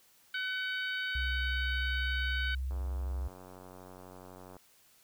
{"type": "harmonic tone", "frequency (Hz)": 754, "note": "F#5", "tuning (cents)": 32, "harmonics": [2, 3, 4, 5, 6], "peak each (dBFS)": [-34, -42, -41, -44, -49], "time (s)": [0.34, 2.55], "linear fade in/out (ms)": 5}
{"type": "tone with pitch glide", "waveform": "sine", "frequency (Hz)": [65.1, 65.51], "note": ["C2", "C2"], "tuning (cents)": [-8, 3], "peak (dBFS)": -32, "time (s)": [1.15, 3.28], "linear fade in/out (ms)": 5, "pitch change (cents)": 11, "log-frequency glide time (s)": [1.42, 2.22]}
{"type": "click train", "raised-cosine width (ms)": 1, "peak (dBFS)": -36, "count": 172, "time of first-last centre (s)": [2.71, 4.567], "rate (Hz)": 92.1}
{"effects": ["white hiss -64 dBFS RMS until 5.03 s"]}